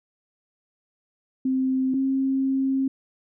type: tone pair in turn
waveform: sine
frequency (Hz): 261.6 / 267.6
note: C4 / C4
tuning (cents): 0 / +39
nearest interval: unison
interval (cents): 39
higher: second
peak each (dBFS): -20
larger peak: neither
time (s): 1.45-1.94 / 1.94-2.88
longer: second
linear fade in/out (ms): 5
effects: none